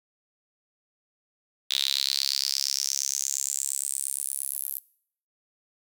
sawtooth tone with high-pass filter sweep, 68.6 Hz, C#2, 17 cents flat, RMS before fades -29 dBFS, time 1.7-4.79 s, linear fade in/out 10 ms, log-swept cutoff 3600 to 12000 Hz, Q 6, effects noise-tail reverb RT60 0.6 s tail -22 dB re dry

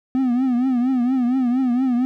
triangle tone with vibrato, 252 Hz, B3, 35 cents sharp, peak -14 dBFS, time 0.15-2.05 s, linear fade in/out 0 ms, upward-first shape triangle, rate 4.3 Hz, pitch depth 120 cents each way, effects none

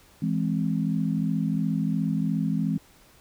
sine chord, E augmented, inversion none, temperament equal, 164.81 / 207.7 / 261.6 Hz, E3 / G#3 / B#3, 0 / 0 / 0 cents, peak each -26 / -27 / -29 dBFS, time 0.22-2.78 s, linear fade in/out 5 ms, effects pink hiss -56 dBFS RMS until 3.2 s

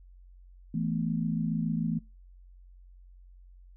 sine chord, E suspended fourth, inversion none, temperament equal, 164.81 / 220 / 246.9 Hz, E3 / A3 / B3, 0 / 0 / 0 cents, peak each -30 / -31 / -35 dBFS, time 0.74-1.99 s, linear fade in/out 5 ms, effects noise-tail reverb RT60 0.3 s tail -25 dB re dry + added 45 Hz sine -50 dBFS peak until 3.76 s

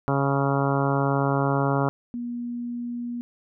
harmonic tone, 138.59 Hz, C#3, in tune, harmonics 1 / 2 / 3 / 4 / 5 / 6 / 7 / 8 / 9 / 10, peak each -24 / -27 / -29 / -30 / -31 / -32 / -32 / -33 / -34 / -34 dBFS, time 0.08-1.89 s, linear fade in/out 0 ms
sine tone, 240 Hz, B3, 49 cents flat, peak -28 dBFS, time 2.14-3.21 s, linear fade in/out 0 ms
effects none

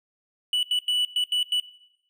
triangle tone bursts at uneven times, 2960 Hz, F#7, in tune, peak -19 dBFS, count 6, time 0.53-0.63 / 0.71-0.79 / 0.88-1.05 / 1.16-1.24 / 1.32-1.43 / 1.52-1.6 s, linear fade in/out 2 ms, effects noise-tail reverb RT60 0.8 s tail -18 dB re dry

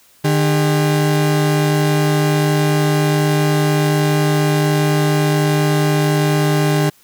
35% pulse tone pair together, 151.29 / 403.9 Hz, D#3 / G#4, -48 / -48 cents, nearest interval octave + perfect fourth, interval 1700 cents, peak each -12 / -18 dBFS, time 0.24-6.9 s, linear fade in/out 10 ms, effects white hiss -51 dBFS RMS until 7.03 s

